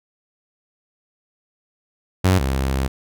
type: tone pair in turn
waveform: sawtooth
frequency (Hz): 93.1 / 66.69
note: F#2 / C2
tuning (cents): +11 / +34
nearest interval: tritone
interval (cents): 577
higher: first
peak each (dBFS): -9 / -15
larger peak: first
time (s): 2.24-2.39 / 2.39-2.88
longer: second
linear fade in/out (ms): 10
effects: none